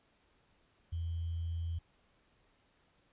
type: tone with sample-and-hold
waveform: sine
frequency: 83.5 Hz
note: E2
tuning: 23 cents sharp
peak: -34 dBFS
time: 0.92-1.79 s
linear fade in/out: 10 ms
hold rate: 3150 Hz
effects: pink hiss -71 dBFS RMS until 3.12 s + resampled to 8000 Hz